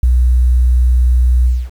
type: tone with ADSR envelope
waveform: sine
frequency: 61.74 Hz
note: B1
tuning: in tune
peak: -5 dBFS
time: 0.03-1.7 s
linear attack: 4 ms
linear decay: 12 ms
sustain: -2 dB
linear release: 240 ms
effects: 7-bit